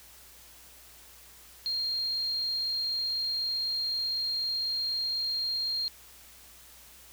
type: tone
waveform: sine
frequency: 4214 Hz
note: C8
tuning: 12 cents sharp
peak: -28 dBFS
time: 1.66-5.88 s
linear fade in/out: 0 ms
effects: added 60 Hz sine -61 dBFS peak until 7.12 s + white hiss -53 dBFS RMS until 7.12 s